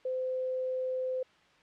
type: tone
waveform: sine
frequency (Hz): 514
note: C5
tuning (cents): -31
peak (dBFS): -30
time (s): 0.05-1.23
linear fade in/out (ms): 5
effects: white hiss -62 dBFS RMS until 1.62 s + low-pass 3000 Hz 12 dB/octave